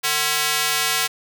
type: tone with high-pass filter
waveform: square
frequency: 150.5 Hz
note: D3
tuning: 43 cents sharp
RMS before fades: -21 dBFS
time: 0.03-1.08 s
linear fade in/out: 20 ms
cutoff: 1700 Hz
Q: 0.57
effects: none